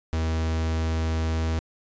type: tone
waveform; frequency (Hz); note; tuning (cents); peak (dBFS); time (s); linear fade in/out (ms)
45% pulse; 80.4; E2; -43; -23; 0.13-1.59; 0
effects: resampled to 16000 Hz